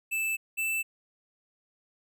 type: tone pair in turn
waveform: square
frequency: 2637 / 2649 Hz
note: E7 / E7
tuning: 0 / +8 cents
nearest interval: unison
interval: 8 cents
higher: second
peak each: -28 dBFS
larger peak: neither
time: 0.11-0.37 / 0.57-0.83 s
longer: neither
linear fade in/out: 20 ms
effects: none